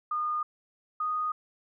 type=tone pair in turn; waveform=sine; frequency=1221 / 1239.5 Hz; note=D#6 / D#6; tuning=-33 / -7 cents; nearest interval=unison; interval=26 cents; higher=second; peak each=-27 dBFS; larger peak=neither; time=0.11-0.43 / 1-1.32 s; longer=neither; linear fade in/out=5 ms; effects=none